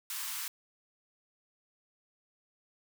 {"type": "high-pass noise", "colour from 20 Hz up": "white", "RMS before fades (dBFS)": -38, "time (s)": [0.1, 0.48], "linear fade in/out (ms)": 2, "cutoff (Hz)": 870, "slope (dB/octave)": 96, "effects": []}